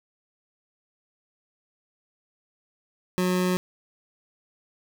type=tone; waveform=25% pulse; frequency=182.1 Hz; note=F#3; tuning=27 cents flat; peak=-18 dBFS; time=3.18-3.57 s; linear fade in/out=0 ms; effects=none